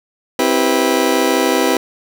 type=chord; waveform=30% pulse; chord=C major seventh; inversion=none; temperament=just; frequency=261.6 / 327 / 392.4 / 490.5 Hz; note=C4 / E4 / G4 / B4; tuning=0 / -14 / +2 / -12 cents; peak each=-16 dBFS; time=0.39-1.77 s; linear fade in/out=2 ms; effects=none